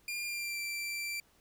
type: tone with pitch glide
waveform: sawtooth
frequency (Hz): 2404 to 2348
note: D7 to D7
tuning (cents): +40 to -1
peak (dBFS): -32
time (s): 0.08-1.2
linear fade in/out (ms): 2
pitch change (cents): -41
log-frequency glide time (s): 0.24-0.59
effects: pink hiss -67 dBFS RMS until 1.4 s